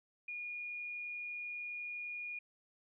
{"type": "tone", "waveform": "sine", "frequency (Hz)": 2437, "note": "D#7", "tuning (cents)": -37, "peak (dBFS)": -40, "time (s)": [0.28, 2.39], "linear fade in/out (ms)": 5, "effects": []}